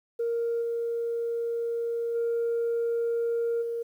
sine tone with level steps, 466.2 Hz, A#4, in tune, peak -24 / -26 / -23 / -28 dBFS, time 0.19-3.83 s, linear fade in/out 10 ms, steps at 0.61 / 2.14 / 3.61 s, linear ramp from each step 20 ms, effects tanh soft clip ceiling -22 dBFS + 10-bit

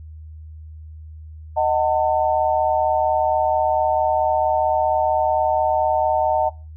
sine chord, D# diminished, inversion none, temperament just, 622.3 / 746.7 / 896 Hz, D#5 / F#5 / A5, 0 / +16 / +31 cents, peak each -20 dBFS, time 1.56-6.5 s, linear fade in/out 20 ms, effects noise-tail reverb RT60 0.3 s tail -20 dB re dry + added 78 Hz sine -35 dBFS peak until 6.76 s

